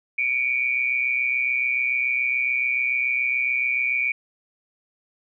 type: tone pair together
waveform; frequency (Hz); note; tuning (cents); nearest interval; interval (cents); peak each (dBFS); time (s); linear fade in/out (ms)
sine; 2269 / 2396; C#7 / D7; +40 / +34; minor second; 94; -23; 0.18-4.12; 5
effects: none